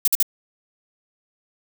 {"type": "noise bursts", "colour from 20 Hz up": "violet", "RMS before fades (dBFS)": -17, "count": 3, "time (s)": [0.05, 0.227], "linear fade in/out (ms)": 2, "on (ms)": 27, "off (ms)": 48, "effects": []}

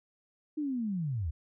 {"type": "linear sweep", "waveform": "sine", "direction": "down", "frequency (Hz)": [311.1, 68.6], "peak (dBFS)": -30, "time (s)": [0.57, 1.31], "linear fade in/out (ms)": 10, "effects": []}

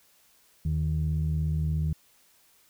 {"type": "tone pair together", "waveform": "sine", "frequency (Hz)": [78.62, 155.56], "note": ["D#2", "D#3"], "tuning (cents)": [19, 0], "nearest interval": "octave", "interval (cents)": 1181, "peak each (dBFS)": -26, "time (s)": [0.65, 1.93], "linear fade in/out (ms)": 5, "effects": ["tanh soft clip ceiling -19 dBFS", "white hiss -62 dBFS RMS until 2.69 s"]}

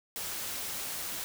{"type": "noise", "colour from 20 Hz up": "white", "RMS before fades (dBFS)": -37, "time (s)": [0.16, 1.24], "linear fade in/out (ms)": 0, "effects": []}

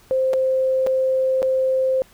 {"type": "tone with dropouts", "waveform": "sine", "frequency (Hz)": 523.3, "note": "C5", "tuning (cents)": 0, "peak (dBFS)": -16, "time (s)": [0.11, 2.02], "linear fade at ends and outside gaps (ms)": 0, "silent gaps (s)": [[0.333, 0.337], [0.865, 0.87], [1.42, 1.428]], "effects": ["pink hiss -52 dBFS RMS until 2.13 s"]}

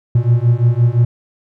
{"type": "beating tone pair", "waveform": "triangle", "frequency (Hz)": [116.54, 122.34], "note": ["A#2", "B2"], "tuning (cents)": [0, -16], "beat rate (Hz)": 5.8, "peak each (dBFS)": -11, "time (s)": [0.15, 1.05], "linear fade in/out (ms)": 5, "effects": []}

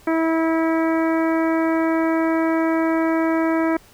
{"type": "harmonic tone", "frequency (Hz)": 324.8, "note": "E4", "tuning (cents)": -26, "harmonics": [1, 2, 3, 4, 5, 6, 7], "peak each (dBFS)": [-18, -24, -28, -30, -32, -34, -35], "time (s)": [0.07, 3.77], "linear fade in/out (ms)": 5, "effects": ["pink hiss -50 dBFS RMS until 3.93 s"]}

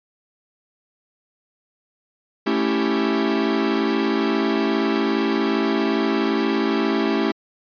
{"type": "chord", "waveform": "45% pulse", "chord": "A dominant seventh", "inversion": "none", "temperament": "equal", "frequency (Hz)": [220, 277.2, 329.6, 392], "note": ["A3", "C#4", "E4", "G4"], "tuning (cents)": [0, 0, 0, 0], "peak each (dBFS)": -24, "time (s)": [2.46, 7.32], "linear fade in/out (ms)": 10, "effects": ["resampled to 11025 Hz"]}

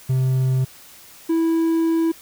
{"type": "tone pair in turn", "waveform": "triangle", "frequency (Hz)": [130.2, 328.1], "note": ["C3", "E4"], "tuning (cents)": [-8, -8], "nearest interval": "octave + major third", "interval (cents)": 1600, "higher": "second", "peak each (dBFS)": -14, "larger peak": "neither", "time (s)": [[0.09, 0.65], [1.29, 2.12]], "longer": "second", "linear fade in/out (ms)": 10, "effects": ["white hiss -45 dBFS RMS until 2.21 s"]}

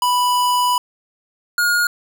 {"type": "tone pair in turn", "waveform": "square", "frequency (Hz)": [987.8, 1431.6], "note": ["B5", "F6"], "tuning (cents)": [0, 42], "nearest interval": "tritone", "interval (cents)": 642, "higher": "second", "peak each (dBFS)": [-15, -15], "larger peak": "neither", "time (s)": [[0.02, 0.78], [1.58, 1.87]], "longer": "first", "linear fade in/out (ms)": 2, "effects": []}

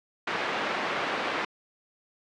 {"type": "band-pass noise", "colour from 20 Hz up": "white", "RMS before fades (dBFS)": -30, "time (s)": [0.27, 1.45], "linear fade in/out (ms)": 5, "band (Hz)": [250, 1900], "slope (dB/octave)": 12, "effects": ["low-pass 5000 Hz 12 dB/octave"]}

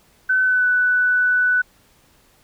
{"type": "tone with pitch glide", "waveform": "sine", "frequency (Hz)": [1518, 1490.2], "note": ["F#6", "F#6"], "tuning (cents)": [44, 12], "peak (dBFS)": -14, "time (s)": [0.29, 1.62], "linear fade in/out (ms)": 10, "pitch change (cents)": -32, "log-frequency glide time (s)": [0.43, 0.66], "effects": ["pink hiss -56 dBFS RMS until 2.43 s"]}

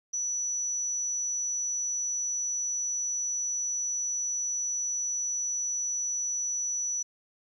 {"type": "tone", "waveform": "sine", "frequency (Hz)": 5920, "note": "F#8", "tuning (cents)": 0, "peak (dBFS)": -28, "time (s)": [0.13, 7.03], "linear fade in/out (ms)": 10, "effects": ["11-bit"]}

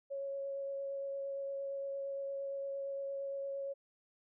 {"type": "tone with vibrato", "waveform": "sine", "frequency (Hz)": 552, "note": "C#5", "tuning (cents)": -7, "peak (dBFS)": -37, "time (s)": [0.1, 3.74], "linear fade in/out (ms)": 20, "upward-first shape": "sine", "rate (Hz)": 8.7, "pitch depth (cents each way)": 9, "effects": []}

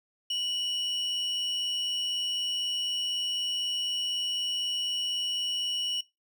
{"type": "tone pair together", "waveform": "triangle", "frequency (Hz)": [2947, 5563], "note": ["F#7", "F8"], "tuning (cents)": [-8, -8], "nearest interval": "major seventh", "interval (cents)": 1100, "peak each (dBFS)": [-27, -35], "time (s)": [0.3, 6.01], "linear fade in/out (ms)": 5, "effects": ["noise-tail reverb RT60 0.2 s tail -19 dB re dry"]}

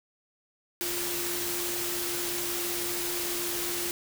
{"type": "tone in noise", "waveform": "sine", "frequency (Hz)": 349.2, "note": "F4", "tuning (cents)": 0, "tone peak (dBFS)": -36, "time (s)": [0.81, 3.91], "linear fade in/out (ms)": 0, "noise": "white", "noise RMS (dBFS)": -32, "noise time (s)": [0.81, 3.91], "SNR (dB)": -7, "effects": []}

